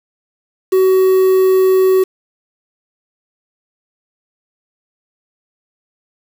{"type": "tone with quantisation", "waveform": "triangle", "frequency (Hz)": 376.6, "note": "F#4", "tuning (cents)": 31, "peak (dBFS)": -6, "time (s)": [0.72, 2.04], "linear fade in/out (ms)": 10, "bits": 5, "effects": []}